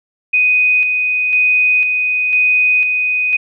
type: tone with tremolo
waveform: sine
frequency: 2495 Hz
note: D#7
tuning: 4 cents sharp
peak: -9 dBFS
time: 0.33-3.37 s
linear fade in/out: 10 ms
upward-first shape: square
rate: 1 Hz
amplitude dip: 35%
effects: none